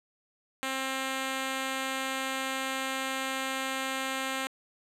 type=tone; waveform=5% pulse; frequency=265.5 Hz; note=C4; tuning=25 cents sharp; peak=-19 dBFS; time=0.63-4.47 s; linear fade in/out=0 ms; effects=low-pass 12000 Hz 12 dB/octave